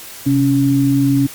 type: tone pair together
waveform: sine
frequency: 131.71 / 278.8 Hz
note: C3 / C#4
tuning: +12 / +10 cents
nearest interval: octave + minor second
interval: 1298 cents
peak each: -16 / -12 dBFS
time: 0.26-1.27 s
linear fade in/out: 10 ms
effects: white hiss -34 dBFS RMS until 1.34 s + Opus 48 kbps